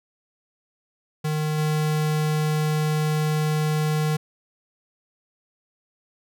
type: tone with level steps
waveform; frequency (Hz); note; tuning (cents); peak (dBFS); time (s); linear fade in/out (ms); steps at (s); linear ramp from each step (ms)
square; 153.4; D#3; -24; -23 / -21; 1.24-4.17; 10; 1.58; 5
effects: none